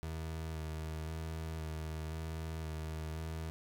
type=tone with vibrato; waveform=30% pulse; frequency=79.5 Hz; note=D#2; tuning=38 cents sharp; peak=-36 dBFS; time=0.03-3.5 s; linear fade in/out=0 ms; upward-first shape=square; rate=0.96 Hz; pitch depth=19 cents each way; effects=none